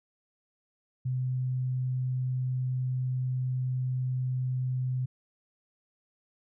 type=tone; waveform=sine; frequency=127.9 Hz; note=C3; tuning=39 cents flat; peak=-27 dBFS; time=1.05-5.06 s; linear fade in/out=10 ms; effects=none